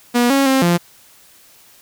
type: tone with pitch steps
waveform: sawtooth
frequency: 241.5 / 274.5 / 265.9 / 173.2 Hz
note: B3 / C#4 / C4 / F3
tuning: -39 / -17 / +28 / -14 cents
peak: -8 dBFS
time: 0.14-0.78 s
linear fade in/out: 20 ms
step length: 160 ms
effects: white hiss -48 dBFS RMS until 1.81 s